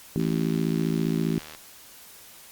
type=harmonic tone; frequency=55 Hz; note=A1; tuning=in tune; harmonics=3 / 4 / 5 / 6 / 7; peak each=-26 / -28 / -30 / -32 / -33 dBFS; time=0.16-1.38 s; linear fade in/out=0 ms
type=click train; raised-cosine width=0.2 ms; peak=-23 dBFS; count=105; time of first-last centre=0.2-1.549 s; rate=77.1 Hz
effects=white hiss -48 dBFS RMS until 2.51 s + Opus 48 kbps